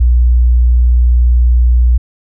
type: tone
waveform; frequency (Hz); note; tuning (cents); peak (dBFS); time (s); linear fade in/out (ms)
sine; 60.4; B1; -38; -5; 0-1.98; 10
effects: none